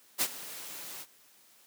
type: noise with ADSR envelope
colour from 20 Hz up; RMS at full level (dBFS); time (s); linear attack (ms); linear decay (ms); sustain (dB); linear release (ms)
white; -26; 0.18-1.06; 38; 55; -17; 46
effects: white hiss -61 dBFS RMS until 1.66 s + high-pass 150 Hz 12 dB/octave